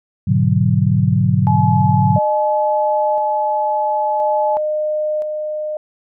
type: chord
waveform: sine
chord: G# half-diminished seventh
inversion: none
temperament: equal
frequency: 103.83 / 123.47 / 146.83 / 185 Hz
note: G#2 / B2 / D3 / F#3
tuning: 0 / 0 / 0 / 0 cents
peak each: -17 dBFS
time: 0.27-2.19 s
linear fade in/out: 10 ms
type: tone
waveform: sine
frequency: 855 Hz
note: A5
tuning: 50 cents flat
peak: -16 dBFS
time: 1.47-4.57 s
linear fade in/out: 0 ms
type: tone with tremolo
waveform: sine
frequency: 610 Hz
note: D#5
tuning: 34 cents flat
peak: -16 dBFS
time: 2.16-5.77 s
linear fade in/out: 2 ms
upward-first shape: square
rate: 0.49 Hz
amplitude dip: 35%
effects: none